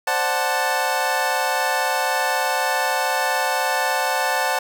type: chord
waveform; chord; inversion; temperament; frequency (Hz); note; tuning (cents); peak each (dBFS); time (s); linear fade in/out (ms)
25% pulse; D dominant seventh; third; equal; 523.3 / 587.3 / 740 / 880; C5 / D5 / F#5 / A5; 0 / 0 / 0 / 0; -23 / -25 / -20 / -19; 0.07-4.59; 5
effects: none